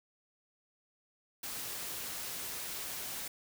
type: noise with amplitude modulation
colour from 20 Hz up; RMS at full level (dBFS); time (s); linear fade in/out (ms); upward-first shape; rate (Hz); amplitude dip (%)
white; -39; 1.43-3.28; 5; sine; 224; 35
effects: none